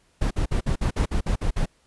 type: noise bursts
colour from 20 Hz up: brown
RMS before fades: -22 dBFS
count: 10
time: 0.21-1.659 s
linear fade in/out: 10 ms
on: 99 ms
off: 51 ms
effects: pink hiss -63 dBFS RMS until 1.86 s + resampled to 24000 Hz